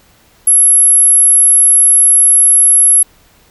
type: tone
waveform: sine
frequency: 11175 Hz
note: F9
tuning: in tune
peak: -4 dBFS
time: 0.47-3.03 s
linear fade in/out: 5 ms
effects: pink hiss -48 dBFS RMS until 3.5 s